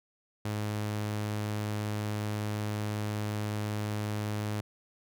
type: tone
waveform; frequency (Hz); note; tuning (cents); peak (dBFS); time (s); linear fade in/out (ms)
sawtooth; 105.4; G#2; +26; -27; 0.45-4.61; 5
effects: none